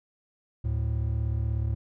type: tone pair together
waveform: triangle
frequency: 73.42 / 110.01 Hz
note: D2 / A2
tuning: 0 / 0 cents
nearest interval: perfect fifth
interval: 700 cents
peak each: -26 dBFS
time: 0.64-1.75 s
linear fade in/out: 10 ms
effects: none